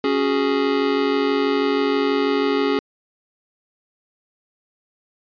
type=chord; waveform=square; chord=C# suspended fourth; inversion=none; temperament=just; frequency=277.2 / 369.6 / 415.8 Hz; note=C#4 / F#4 / G#4; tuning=0 / -2 / +2 cents; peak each=-22 / -26 / -21 dBFS; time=0.04-2.79 s; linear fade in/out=2 ms; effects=resampled to 11025 Hz